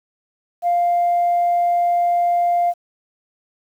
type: tone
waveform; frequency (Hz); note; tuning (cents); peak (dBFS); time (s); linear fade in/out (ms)
sine; 698.5; F5; 0; -13; 0.62-2.74; 50
effects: tanh soft clip ceiling -11 dBFS + 8-bit